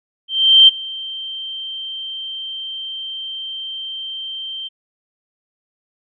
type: tone with ADSR envelope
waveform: sine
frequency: 3136 Hz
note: G7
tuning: in tune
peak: -3 dBFS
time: 0.28-4.69 s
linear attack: 400 ms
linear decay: 17 ms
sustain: -22 dB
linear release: 22 ms
effects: none